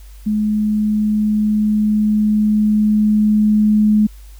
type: tone with level ramp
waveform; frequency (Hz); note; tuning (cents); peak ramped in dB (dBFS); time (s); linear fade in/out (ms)
sine; 212.2; G#3; +38; -14 to -9; 0.26-4.07; 10
effects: added 50 Hz sine -35 dBFS peak until 4.39 s + white hiss -50 dBFS RMS until 4.39 s